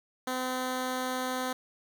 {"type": "tone", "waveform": "10% pulse", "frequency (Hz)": 255.7, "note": "C4", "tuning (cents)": -40, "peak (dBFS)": -22, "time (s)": [0.27, 1.53], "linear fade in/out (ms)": 5, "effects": []}